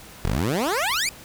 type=exponential sweep; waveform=15% pulse; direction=up; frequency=39.06 to 2489 Hz; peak=-15 dBFS; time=0.25-1.09 s; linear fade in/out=0 ms; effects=pink hiss -44 dBFS RMS until 1.24 s